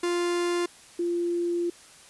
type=tone pair in turn; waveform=45% pulse / sine; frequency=349.2 / 345.8 Hz; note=F4 / F4; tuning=0 / -17 cents; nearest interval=unison; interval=17 cents; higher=first; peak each=-24 dBFS; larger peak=neither; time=0.03-0.66 / 0.99-1.7 s; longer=second; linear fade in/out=5 ms; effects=white hiss -51 dBFS RMS until 2.09 s + resampled to 24000 Hz